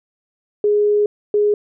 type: tone bursts at uneven times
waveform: sine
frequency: 415.6 Hz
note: G#4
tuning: 1 cent sharp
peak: -12 dBFS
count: 2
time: 0.64-1.06 / 1.34-1.54 s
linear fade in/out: 2 ms
effects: none